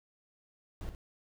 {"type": "noise with echo", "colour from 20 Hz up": "brown", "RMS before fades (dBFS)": -39, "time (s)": [0.81, 0.89], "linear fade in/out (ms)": 0, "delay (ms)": 59, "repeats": 1, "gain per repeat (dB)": -8, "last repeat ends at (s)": 0.949, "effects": []}